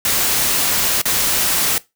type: noise with dropouts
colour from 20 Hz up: white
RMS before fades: -17 dBFS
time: 0.05-1.78 s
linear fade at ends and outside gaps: 1 ms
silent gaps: 1.016-1.055 s
effects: noise-tail reverb RT60 0.2 s tail -19 dB re dry